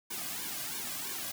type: noise with flanger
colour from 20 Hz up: white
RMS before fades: -38 dBFS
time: 0.1-1.32 s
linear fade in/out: 10 ms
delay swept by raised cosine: 1.5 to 2.25 ms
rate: 3 Hz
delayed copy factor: -1
effects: none